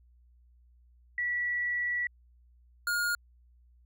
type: tone pair in turn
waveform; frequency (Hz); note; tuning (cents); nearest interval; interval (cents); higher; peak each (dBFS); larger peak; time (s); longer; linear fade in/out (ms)
sine / square; 1946 / 1426; B6 / F6; -26 / +36; perfect fourth; 538; first; -28; neither; 1.18-2.07 / 2.87-3.15; first; 2
effects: added 60 Hz sine -58 dBFS peak until 3.85 s